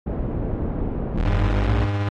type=low-pass noise; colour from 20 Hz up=pink; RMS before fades=-25 dBFS; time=0.06-1.22 s; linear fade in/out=10 ms; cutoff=490 Hz; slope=12 dB/octave
type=exponential sweep; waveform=35% pulse; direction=up; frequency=37.95 to 61.74 Hz; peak=-17 dBFS; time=1.15-1.88 s; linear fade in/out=50 ms
type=tone with tremolo; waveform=45% pulse; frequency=101.1 Hz; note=G#2; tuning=46 cents flat; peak=-19 dBFS; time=1.25-2.09 s; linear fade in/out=5 ms; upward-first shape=triangle; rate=16 Hz; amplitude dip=35%
effects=low-pass 3000 Hz 12 dB/octave + AAC 48 kbps